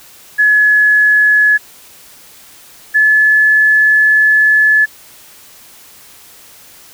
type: tone pair in turn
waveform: sine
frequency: 1700 / 1721.7 Hz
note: G#6 / A6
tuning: +40 / -38 cents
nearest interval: unison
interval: 22 cents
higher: second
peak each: -6 dBFS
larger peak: neither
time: 0.38-1.58 / 2.94-4.86 s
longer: second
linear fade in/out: 20 ms
effects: white hiss -40 dBFS RMS until 6.93 s